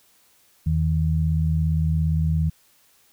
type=tone pair together; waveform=sine; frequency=81.2 / 158.6 Hz; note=E2 / D#3; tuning=-26 / +33 cents; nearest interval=octave; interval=1159 cents; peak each=-21 dBFS; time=0.66-2.5 s; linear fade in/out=10 ms; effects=white hiss -59 dBFS RMS until 3.12 s